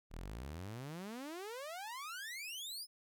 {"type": "exponential sweep", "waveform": "sawtooth", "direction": "up", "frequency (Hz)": [36.09, 5250], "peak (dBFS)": -40, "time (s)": [0.1, 2.87], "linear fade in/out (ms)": 50, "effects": []}